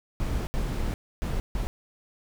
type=noise bursts at uneven times; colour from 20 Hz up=brown; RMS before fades=-28 dBFS; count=4; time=0.2-0.47 / 0.54-0.94 / 1.22-1.4 / 1.55-1.67 s; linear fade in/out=0 ms; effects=none